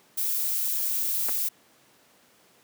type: noise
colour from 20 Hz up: violet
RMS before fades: -27 dBFS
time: 0.17-1.49 s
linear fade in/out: 10 ms
type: clicks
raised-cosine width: 0.5 ms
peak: -20 dBFS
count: 2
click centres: 1.286 / 1.293 s
effects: pink hiss -59 dBFS RMS until 2.63 s + high-pass 200 Hz 12 dB/octave